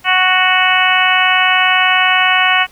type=harmonic tone; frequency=370 Hz; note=F#4; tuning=in tune; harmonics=2 / 3 / 4 / 5 / 6 / 7 / 8; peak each=-17 / -17 / -17 / -17 / -17 / -17 / -17 dBFS; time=0.04-2.67 s; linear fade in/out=50 ms; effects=pink hiss -46 dBFS RMS until 2.71 s